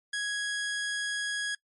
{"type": "tone", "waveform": "sawtooth", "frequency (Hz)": 1661.2, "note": "G#6", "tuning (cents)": 0, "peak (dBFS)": -26, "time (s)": [0.13, 1.55], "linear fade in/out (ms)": 5, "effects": ["noise-tail reverb RT60 0.1 s tail -24 dB re dry", "MP3 48 kbps"]}